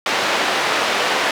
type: band-pass noise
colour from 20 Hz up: pink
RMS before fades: -19 dBFS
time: 0.06-1.31 s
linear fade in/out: 2 ms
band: 520 to 3900 Hz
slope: 12 dB/octave
effects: none